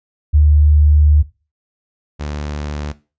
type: tone pair in turn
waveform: sine / sawtooth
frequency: 74.7 / 73.84 Hz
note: D2 / D2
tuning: +30 / +10 cents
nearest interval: unison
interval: 20 cents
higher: first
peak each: -7 / -18 dBFS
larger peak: first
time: 0.33-1.23 / 2.19-2.93 s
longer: first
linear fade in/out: 20 ms
effects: noise-tail reverb RT60 0.3 s tail -17 dB re dry + resampled to 16000 Hz